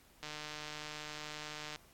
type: click train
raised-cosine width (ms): 0.2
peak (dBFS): -26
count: 232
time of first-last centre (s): 0.23-1.76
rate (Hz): 151
effects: pink hiss -64 dBFS RMS until 1.93 s + AAC 64 kbps